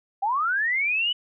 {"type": "linear sweep", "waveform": "sine", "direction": "up", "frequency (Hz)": [753, 3000], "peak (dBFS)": -21, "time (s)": [0.22, 1.13], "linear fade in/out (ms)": 10, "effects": []}